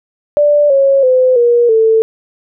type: tone with pitch steps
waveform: sine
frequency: 587 / 547.7 / 511 / 476.8 / 444.9 Hz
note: D5 / C#5 / C5 / A#4 / A4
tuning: -1 / -21 / -41 / +39 / +19 cents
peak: -6 dBFS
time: 0.37-2.02 s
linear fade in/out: 0 ms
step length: 330 ms
effects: none